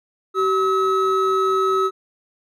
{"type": "tone pair together", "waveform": "triangle", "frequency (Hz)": [382.4, 1287], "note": ["G4", "E6"], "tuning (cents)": [-43, -42], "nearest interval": "octave + major sixth", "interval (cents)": 2101, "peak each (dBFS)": -17, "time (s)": [0.34, 1.91], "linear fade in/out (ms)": 50, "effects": []}